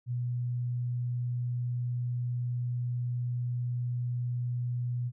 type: tone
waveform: sine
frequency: 122.3 Hz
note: B2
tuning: 16 cents flat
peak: -29 dBFS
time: 0.06-5.12 s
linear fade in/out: 50 ms
effects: none